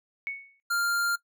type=tone with exponential decay; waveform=sine; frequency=2217 Hz; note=C#7; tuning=in tune; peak=-27 dBFS; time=0.27-0.6 s; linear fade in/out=0 ms; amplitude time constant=70 ms
type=tone; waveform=square; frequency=1396.9 Hz; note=F6; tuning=in tune; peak=-25 dBFS; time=0.7-1.16 s; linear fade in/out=10 ms
effects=noise-tail reverb RT60 0.1 s tail -19 dB re dry